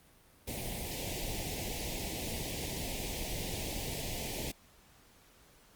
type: band-stop noise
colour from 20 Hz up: pink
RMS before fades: -38 dBFS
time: 0.47-4.52 s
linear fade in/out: 10 ms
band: 860 to 2000 Hz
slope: 48 dB/octave
effects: pink hiss -62 dBFS RMS until 5.75 s + Opus 32 kbps